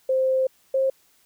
sine tone pair in turn, 523.3 / 532.8 Hz, C5 / C5, 0 / +31 cents, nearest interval unison, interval 31 cents, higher second, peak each -18 dBFS, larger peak neither, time 0.09-0.47 / 0.74-0.9 s, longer first, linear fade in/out 5 ms, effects white hiss -61 dBFS RMS until 1.25 s

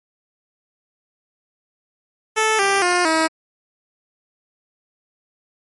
10% pulse tone with pitch steps, 437.7 / 394.5 / 355.5 / 320.4 Hz, A4 / G4 / F4 / E4, -9 / +11 / +31 / -49 cents, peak -7 dBFS, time 2.36-3.28 s, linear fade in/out 20 ms, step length 230 ms, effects MP3 48 kbps

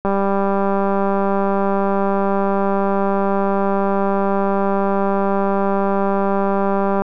click train, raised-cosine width 1 ms, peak -6 dBFS, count 1374, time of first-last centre 0.05-7.02 s, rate 197 Hz, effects none

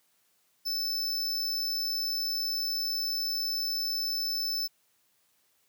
square tone, 5274 Hz, E8, in tune, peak -29 dBFS, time 0.65-4.68 s, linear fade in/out 20 ms, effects white hiss -70 dBFS RMS until 5.68 s + high-pass 80 Hz 12 dB/octave

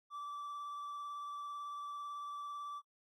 triangle tone with vibrato, 1162 Hz, D6, 19 cents flat, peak -40 dBFS, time 0.1-2.82 s, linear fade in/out 50 ms, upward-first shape triangle, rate 18 Hz, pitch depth 16 cents each way, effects noise-tail reverb RT60 0.1 s tail -21 dB re dry

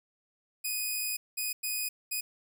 5% pulse tone bursts at uneven times, 2489 Hz, D#7, in tune, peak -21 dBFS, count 4, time 0.64-1.17 / 1.37-1.53 / 1.63-1.89 / 2.11-2.21 s, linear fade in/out 10 ms, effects none

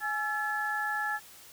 sine tone cluster, 839 / 1340 / 1719 Hz, G#5 / E6 / A6, +17 / +28 / -41 cents, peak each -34 / -37 / -31 dBFS, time 0-1.2 s, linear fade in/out 50 ms, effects white hiss -52 dBFS RMS until 1.52 s

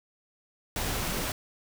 pink noise, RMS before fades -31 dBFS, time 0.76-1.32 s, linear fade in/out 2 ms, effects none

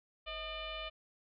sine tone with frequency modulation, 1808 Hz, A6, 47 cents sharp, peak -39 dBFS, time 0.26-0.9 s, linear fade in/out 20 ms, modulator 586 Hz, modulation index 2.8, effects none

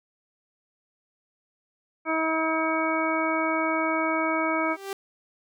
harmonic tone, 320 Hz, D#4, 49 cents sharp, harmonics 1 / 2 / 3 / 4 / 5 / 7, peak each -28 / -29 / -31 / -29 / -35 / -30 dBFS, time 2.05-4.77 s, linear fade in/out 50 ms
sawtooth tone with exponential growth, 392 Hz, G4, in tune, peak -24 dBFS, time 4.57-4.93 s, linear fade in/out 2 ms, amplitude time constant 77 ms
effects none

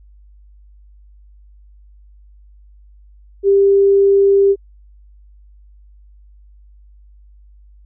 sine tone, 395.9 Hz, G4, 17 cents sharp, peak -8 dBFS, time 3.43-4.56 s, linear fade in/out 50 ms, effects added 50 Hz sine -42 dBFS peak until 7.85 s

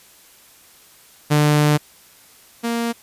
sawtooth tone pair in turn, 149.1 / 233.4 Hz, D3 / A#3, +27 / +2 cents, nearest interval minor sixth, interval 775 cents, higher second, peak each -9 / -16 dBFS, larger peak first, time 1.3-1.78 / 2.63-2.93 s, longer first, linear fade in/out 20 ms, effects white hiss -49 dBFS RMS until 3.02 s + resampled to 32000 Hz

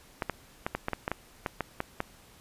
clicks, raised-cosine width 0.5 ms, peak -14 dBFS, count 12, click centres 0.222 / 0.297 / 0.665 / 0.75 / 0.884 / 0.933 / 1.079 / 1.116 / 1.462 / 1.607 / 1.804 / 2.004 s, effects pink hiss -56 dBFS RMS until 2.4 s + resampled to 32000 Hz

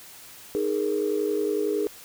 sine chord, D# suspended fourth, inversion none, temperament equal, 311.1 / 415.3 / 466.2 Hz, D#4 / G#4 / A#4, 0 / 0 / 0 cents, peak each -29 / -24 / -29 dBFS, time 0.55-1.87 s, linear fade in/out 0 ms, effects tanh soft clip ceiling -14 dBFS + white hiss -46 dBFS RMS until 2.04 s

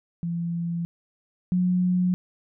sine tone pair in turn, 170 / 180.84 Hz, F3 / F#3, -46 / -39 cents, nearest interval minor second, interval 107 cents, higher second, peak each -25 / -19 dBFS, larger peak second, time 0.23-0.85 / 1.52-2.14 s, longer neither, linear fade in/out 0 ms, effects none

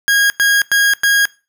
40% pulse tone bursts, 1636 Hz, G#6, 26 cents flat, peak -9 dBFS, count 4, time 0.08-1.254 s, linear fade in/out 0 ms, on 220 ms, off 98 ms, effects noise-tail reverb RT60 0.3 s tail -21 dB re dry

